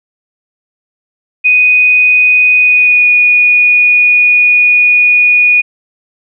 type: tone with pitch glide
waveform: sine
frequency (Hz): 2489 to 2460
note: D#7 to D#7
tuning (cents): 0 to -20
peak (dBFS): -4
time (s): 1.44-5.62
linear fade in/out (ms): 20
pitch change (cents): -20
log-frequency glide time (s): 2.58-3.08
effects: none